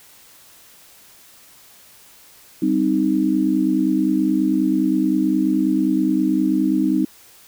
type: chord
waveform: sine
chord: C minor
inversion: second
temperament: equal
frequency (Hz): 196 / 261.6 / 311.1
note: G3 / C4 / Eb4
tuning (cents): 0 / 0 / 0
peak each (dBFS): -22 / -20 / -18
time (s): 2.62-7.05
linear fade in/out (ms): 5
effects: white hiss -48 dBFS RMS until 7.47 s